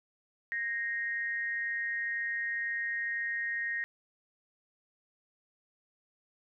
sine tone with amplitude modulation, 1867 Hz, A#6, 2 cents sharp, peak -28 dBFS, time 0.52-3.84 s, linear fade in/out 0 ms, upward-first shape sine, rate 222 Hz, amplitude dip 65%, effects none

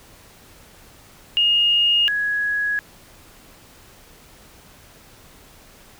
sine tone pair in turn, 2849 / 1670 Hz, F7 / G#6, +34 / +9 cents, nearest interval major sixth, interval 925 cents, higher first, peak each -14 / -19 dBFS, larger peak first, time 1.37-2.08 / 2.08-2.79 s, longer neither, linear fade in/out 0 ms, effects pink hiss -48 dBFS RMS until 5.99 s

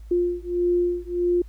sine beating tone pair, 350.9 / 352.5 Hz, F4 / F4, +8 / +16 cents, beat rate 1.6 Hz, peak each -23 dBFS, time 0.11-1.42 s, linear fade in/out 5 ms, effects added 54 Hz sine -38 dBFS peak until 1.48 s + pink hiss -62 dBFS RMS until 1.48 s

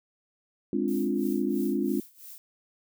sine chord, D half-diminished seventh, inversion second, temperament equal, 207.7 / 261.6 / 293.7 / 349.2 Hz, Ab3 / C4 / D4 / F4, 0 / 0 / 0 / 0 cents, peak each -30 dBFS, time 0.73-2 s, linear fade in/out 2 ms
violet noise with tremolo, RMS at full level -44 dBFS, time 0.88-2.38 s, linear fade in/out 0 ms, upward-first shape sine, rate 3 Hz, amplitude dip 85%
effects none

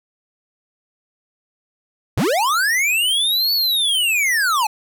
square linear two-way sweep, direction up then down, 69.7 to 4502 to 814 Hz, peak -16 dBFS, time 2.17-4.67 s, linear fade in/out 5 ms, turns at 3.53 s, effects none

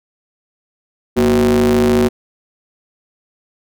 square ring-modulated tone, 69.3 Hz, C#2, in tune, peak -8 dBFS, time 1.16-2.09 s, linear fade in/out 20 ms, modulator 304 Hz, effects none

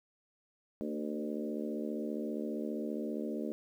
harmonic tone with a mistuned harmonic, 75 Hz, D2, 37 cents sharp, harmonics 3 / 4 / 5 / 6 / 7 / 8, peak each -38 / -40 / -42 / -44 / -45 / -46 dBFS, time 0.81-3.52 s, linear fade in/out 0 ms, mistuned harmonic 4, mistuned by -22 cents, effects 11-bit

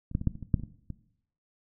clicks, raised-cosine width 5 ms, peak -29 / -14 / -22 / -12 / -29 / -27 / -10 / -26 / -26 / -24 dBFS, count 10, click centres 0.114 / 0.151 / 0.214 / 0.273 / 0.354 / 0.427 / 0.542 / 0.597 / 0.636 / 0.903 s, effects noise-tail reverb RT60 0.7 s tail -17 dB re dry

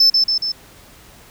sine tone with echo, 5274 Hz, E8, in tune, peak -6 dBFS, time 0-0.1 s, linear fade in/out 5 ms, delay 140 ms, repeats 3, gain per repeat -4 dB, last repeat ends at 0.52 s, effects tanh soft clip ceiling -7 dBFS + pink hiss -45 dBFS RMS until 1.3 s

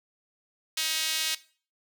sawtooth tone with high-pass filter, 317 Hz, D#4, 32 cents sharp, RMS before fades -29 dBFS, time 0.77-1.35 s, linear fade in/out 5 ms, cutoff 3300 Hz, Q 1.3, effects noise-tail reverb RT60 0.4 s tail -17 dB re dry

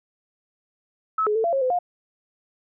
sine tone with pitch steps, 1296 / 422.1 / 445.9 / 680 / 542 / 510 / 711 Hz, E6 / G#4 / A4 / F5 / C#5 / C5 / F5, -30 / +28 / +23 / -46 / -39 / -44 / +31 cents, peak -19 dBFS, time 1.18-1.789 s, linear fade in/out 5 ms, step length 87 ms, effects none

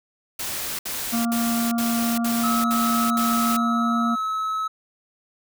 white noise bursts, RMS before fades -29 dBFS, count 7, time 0.39-3.568 s, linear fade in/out 5 ms, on 400 ms, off 63 ms
harmonic tone, 233.1 Hz, A#3, in tune, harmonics 1 / 3 / 5 / 6, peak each -21 / -31 / -35 / -37 dBFS, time 1.12-4.16 s, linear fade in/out 20 ms
triangle tone, 1292 Hz, E6, 35 cents flat, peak -21 dBFS, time 2.43-4.68 s, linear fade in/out 10 ms
effects none

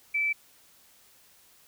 sine tone, 2318 Hz, D7, 23 cents flat, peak -24 dBFS, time 0.14-0.33 s, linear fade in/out 10 ms, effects white hiss -59 dBFS RMS until 1.67 s

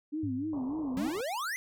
sine tone with vibrato, 283.9 Hz, C#4, 41 cents sharp, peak -31 dBFS, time 0.12-1.1 s, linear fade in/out 20 ms, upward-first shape sine, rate 3.4 Hz, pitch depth 200 cents each way
sine tone with exponential decay, 103.83 Hz, G#2, in tune, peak -33 dBFS, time 0.23-1.02 s, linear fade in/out 5 ms, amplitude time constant 170 ms
white low-pass noise, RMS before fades -46 dBFS, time 0.53-1.21 s, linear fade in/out 2 ms, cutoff 1100 Hz, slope 96 dB/octave
square exponential sweep, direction up, 174.61 to 2100 Hz, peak -33 dBFS, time 0.97-1.56 s, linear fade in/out 0 ms
effects none

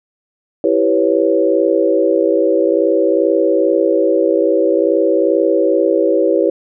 sine chord, C# half-diminished seventh, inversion first, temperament equal, 329.6 / 392 / 493.9 / 554.4 Hz, E4 / G4 / B4 / C#5, 0 / 0 / 0 / 0 cents, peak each -16 dBFS, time 0.64-6.5 s, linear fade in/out 2 ms, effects none

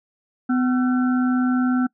harmonic tone with a mistuned harmonic, 252.1 Hz, B3, 36 cents sharp, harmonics 1 / 3 / 5 / 6, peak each -17 / -32 / -30 / -33 dBFS, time 0.49-1.87 s, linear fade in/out 10 ms, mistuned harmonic 5, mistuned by +120 cents, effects noise-tail reverb RT60 0.1 s tail -24 dB re dry

